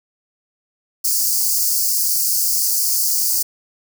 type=high-pass noise; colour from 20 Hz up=white; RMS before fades=-18 dBFS; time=1.04-3.43 s; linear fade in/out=10 ms; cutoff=4500 Hz; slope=96 dB/octave; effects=none